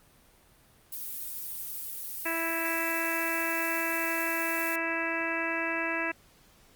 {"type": "noise", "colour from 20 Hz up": "violet", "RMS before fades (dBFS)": -37, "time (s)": [0.92, 4.76], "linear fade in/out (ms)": 5}
{"type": "harmonic tone", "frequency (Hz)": 330, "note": "E4", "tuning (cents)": 2, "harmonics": [1, 2, 3, 4, 5, 6, 7, 8], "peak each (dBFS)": [-36, -37, -38, -40, -34, -36, -39, -35], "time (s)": [2.25, 6.12], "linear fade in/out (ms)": 10}
{"effects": ["pink hiss -60 dBFS RMS until 6.75 s", "Opus 32 kbps"]}